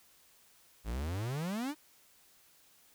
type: exponential sweep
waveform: 45% pulse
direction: up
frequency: 50.5 to 315.3 Hz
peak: -34 dBFS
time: 0.84-1.75 s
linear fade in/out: 50 ms
effects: white hiss -64 dBFS RMS until 2.94 s